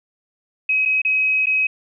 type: tone with dropouts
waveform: sine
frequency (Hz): 2541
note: D#7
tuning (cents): +36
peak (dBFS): -15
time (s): 0.69-1.67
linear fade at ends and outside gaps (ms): 5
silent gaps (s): 0.853-0.857 / 1.018-1.049 / 1.459-1.468
effects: none